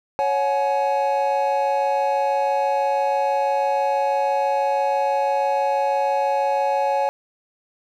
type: chord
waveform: triangle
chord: C# suspended fourth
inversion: none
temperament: equal with one note detuned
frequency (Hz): 554.4 / 740 / 846.1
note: C#5 / F#5 / G#5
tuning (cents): 0 / 0 / +32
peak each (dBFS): -20 / -24 / -19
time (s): 0.19-7.09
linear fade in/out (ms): 0
effects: none